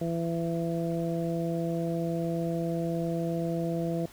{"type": "harmonic tone", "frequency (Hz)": 167.4, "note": "E3", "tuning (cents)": 27, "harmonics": [1, 2, 3, 4], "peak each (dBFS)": [-30, -33, -35, -36], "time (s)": [0.01, 4.06], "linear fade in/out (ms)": 5, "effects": ["pink hiss -52 dBFS RMS until 4.12 s"]}